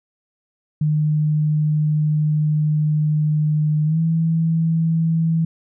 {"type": "tone with pitch glide", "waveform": "sine", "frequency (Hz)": [152.2, 163.12], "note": ["D#3", "E3"], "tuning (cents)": [-38, -18], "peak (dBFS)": -15, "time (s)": [0.81, 5.45], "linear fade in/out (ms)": 5, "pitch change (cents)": 120, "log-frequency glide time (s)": [3.85, 3.99], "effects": []}